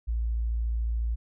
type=tone; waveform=sine; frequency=57 Hz; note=A#1; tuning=38 cents flat; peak=-25 dBFS; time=0.07-1.16 s; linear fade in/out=20 ms; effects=none